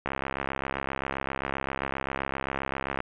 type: click train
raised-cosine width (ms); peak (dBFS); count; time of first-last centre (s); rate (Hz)
0.5; -14; 200; 0.06-3.004; 67.6
effects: resampled to 8000 Hz + 9-bit